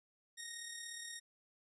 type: tone with amplitude modulation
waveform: 10% pulse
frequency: 1864.7 Hz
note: A#6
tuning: in tune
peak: -34 dBFS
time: 0.37-1.2 s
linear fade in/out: 20 ms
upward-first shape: sine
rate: 36.9 Hz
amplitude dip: 40%
effects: resampled to 24000 Hz